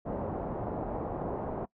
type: low-pass noise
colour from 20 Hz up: white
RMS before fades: -35 dBFS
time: 0.05-1.66 s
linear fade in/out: 20 ms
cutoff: 790 Hz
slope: 24 dB/octave
effects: noise-tail reverb RT60 0.1 s tail -22 dB re dry